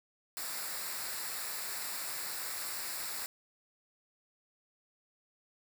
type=noise with comb filter; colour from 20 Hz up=white; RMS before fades=-39 dBFS; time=0.37-3.26 s; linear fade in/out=0 ms; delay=0.32 ms; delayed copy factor=-0.65; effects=none